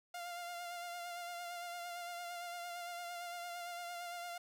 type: tone with vibrato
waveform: sawtooth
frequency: 698.5 Hz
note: F5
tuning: in tune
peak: -39 dBFS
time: 0.14-4.38 s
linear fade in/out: 5 ms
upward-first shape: sine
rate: 8.8 Hz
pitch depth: 27 cents each way
effects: none